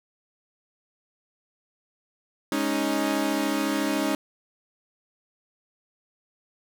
sawtooth chord, Ab suspended fourth, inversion none, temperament equal, 207.7 / 277.2 / 311.1 Hz, Ab3 / Db4 / Eb4, 0 / 0 / 0 cents, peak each -27 / -23 / -23 dBFS, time 2.52-4.15 s, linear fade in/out 2 ms, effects none

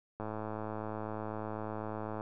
click train, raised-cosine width 1 ms, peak -25 dBFS, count 218, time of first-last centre 0.2-2.209 s, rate 108 Hz, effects none

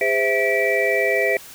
sine tone cluster, 406.1 / 515 / 659 / 1946 / 2324 Hz, G#4 / C5 / E5 / B6 / D7, -39 / -28 / -1 / -26 / -19 cents, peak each -23 dBFS, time 0.01-1.37 s, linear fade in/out 2 ms, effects white hiss -41 dBFS RMS until 1.54 s

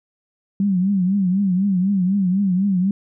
sine tone with vibrato, 190.5 Hz, G3, 49 cents flat, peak -15 dBFS, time 0.6-2.91 s, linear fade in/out 2 ms, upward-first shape triangle, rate 4 Hz, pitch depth 140 cents each way, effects none

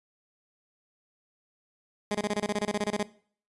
15% pulse tone bursts, 207.7 Hz, G#3, in tune, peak -20 dBFS, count 15, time 2.11-3.029 s, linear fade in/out 2 ms, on 37 ms, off 26 ms, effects noise-tail reverb RT60 0.5 s tail -19 dB re dry + resampled to 24000 Hz

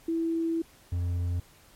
sine / triangle tone pair in turn, 329.6 / 87.65 Hz, E4 / F2, 0 / +7 cents, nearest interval octave + major seventh, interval 2293 cents, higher first, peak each -25 / -24 dBFS, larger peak second, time 0.08-0.62 / 0.92-1.4 s, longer first, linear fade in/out 5 ms, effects pink hiss -57 dBFS RMS until 1.75 s + MP3 64 kbps

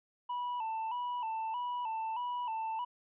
triangle tone with vibrato, 932.3 Hz, A#5, in tune, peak -32 dBFS, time 0.29-2.85 s, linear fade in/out 10 ms, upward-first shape square, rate 1.6 Hz, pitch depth 83 cents each way, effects resampled to 8000 Hz

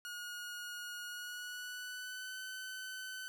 sawtooth tone with pitch glide, 1441 to 1517.9 Hz, F#6 to F#6, -46 to +44 cents, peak -39 dBFS, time 0.05-3.28 s, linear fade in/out 0 ms, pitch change +90 cents, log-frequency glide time 1.06-2.39 s, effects none

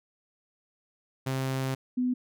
sawtooth / sine tone pair in turn, 132.5 / 250.1 Hz, C3 / B3, +22 / +22 cents, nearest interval major seventh, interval 1100 cents, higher second, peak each -24 dBFS, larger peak neither, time 1.26-1.75 / 1.97-2.14 s, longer first, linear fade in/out 10 ms, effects none

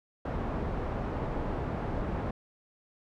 pink low-pass noise, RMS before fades -33 dBFS, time 0.25-2.31 s, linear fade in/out 5 ms, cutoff 990 Hz, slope 12 dB/octave, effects none

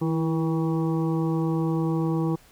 harmonic tone with a mistuned harmonic, 160.4 Hz, E3, 47 cents flat, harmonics 1 / 2 / 3 / 5 / 6 / 7, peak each -24 / -26 / -33 / -38 / -40 / -40 dBFS, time 0.01-2.36 s, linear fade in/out 10 ms, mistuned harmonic 2, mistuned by +44 cents, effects pink hiss -55 dBFS RMS until 2.51 s

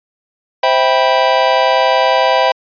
square chord, C major seventh, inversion none, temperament just, 523.3 / 654.1 / 784.9 / 981.1 Hz, C5 / E5 / G5 / B5, 0 / -14 / +2 / -12 cents, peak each -16 dBFS, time 0.63-2.52 s, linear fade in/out 5 ms, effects resampled to 11025 Hz

